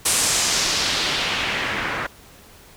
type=noise with low-pass filter sweep; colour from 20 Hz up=white; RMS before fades=-22 dBFS; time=0.05-2.07 s; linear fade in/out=10 ms; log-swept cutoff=9600 to 1600 Hz; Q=1.5; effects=pink hiss -47 dBFS RMS until 2.76 s

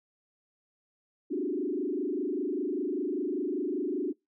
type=tone with frequency modulation; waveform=sine; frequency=329.6 Hz; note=E4; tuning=in tune; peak=-28 dBFS; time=1.3-4.13 s; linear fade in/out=20 ms; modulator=25.1 Hz; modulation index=2.5; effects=noise-tail reverb RT60 0.2 s tail -24 dB re dry

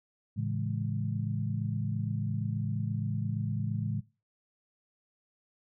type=chord; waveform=sine; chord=A major seventh; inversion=none; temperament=equal; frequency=110 / 138.59 / 164.81 / 207.7 Hz; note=A2 / C#3 / E3 / G#3; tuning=0 / 0 / 0 / 0 cents; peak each=-32 / -35 / -38 / -37 dBFS; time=0.36-4.01 s; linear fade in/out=20 ms; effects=noise-tail reverb RT60 0.3 s tail -20 dB re dry

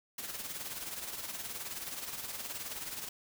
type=noise with tremolo; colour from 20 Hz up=white; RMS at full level=-39 dBFS; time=0.18-3.09 s; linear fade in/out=5 ms; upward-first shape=sine; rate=19 Hz; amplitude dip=55%; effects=none

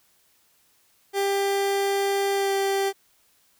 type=tone with pitch glide; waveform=30% pulse; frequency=396.5 to 392.4 Hz; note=G4 to G4; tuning=+20 to +2 cents; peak=-19 dBFS; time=1.13-2.93 s; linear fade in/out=50 ms; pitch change=-18 cents; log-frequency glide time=2.34-2.52 s; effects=white hiss -63 dBFS RMS until 3.59 s

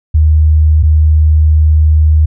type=tone pair in turn; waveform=sine; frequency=77.3 / 77.3 Hz; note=D#2 / D#2; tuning=-11 / -11 cents; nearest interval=unison; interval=0 cents; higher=neither; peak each=-4 dBFS; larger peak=neither; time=0.14-0.83 / 0.83-2.26 s; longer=second; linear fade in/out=10 ms; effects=none

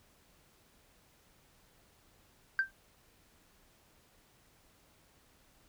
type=tone with exponential decay; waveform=sine; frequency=1568 Hz; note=G6; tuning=in tune; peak=-21 dBFS; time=2.59-2.71 s; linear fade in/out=1 ms; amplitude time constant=24 ms; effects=tanh soft clip ceiling -22 dBFS + pink hiss -66 dBFS RMS until 5.68 s

